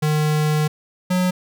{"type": "tone pair in turn", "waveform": "square", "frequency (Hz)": [152.4, 182.29], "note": ["D#3", "F#3"], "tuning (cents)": [-36, -26], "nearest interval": "minor third", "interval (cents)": 310, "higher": "second", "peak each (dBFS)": -17, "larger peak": "neither", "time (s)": [[0.02, 0.68], [1.1, 1.31]], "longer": "first", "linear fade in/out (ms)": 10, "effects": []}